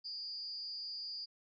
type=tone with amplitude modulation; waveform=sine; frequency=4775 Hz; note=D8; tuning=28 cents sharp; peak=-37 dBFS; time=0.04-1.26 s; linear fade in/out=20 ms; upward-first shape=sine; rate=245 Hz; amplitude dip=80%; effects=none